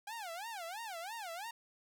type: tone with vibrato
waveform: sawtooth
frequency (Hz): 784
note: G5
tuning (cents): 0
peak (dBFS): -38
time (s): 0.07-1.51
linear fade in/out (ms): 5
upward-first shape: sine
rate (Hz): 3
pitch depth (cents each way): 300
effects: none